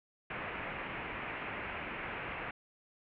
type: low-pass noise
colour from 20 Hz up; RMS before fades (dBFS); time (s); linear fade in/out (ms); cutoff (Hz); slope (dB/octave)
white; -41; 0.3-2.51; 5; 2600; 48
effects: none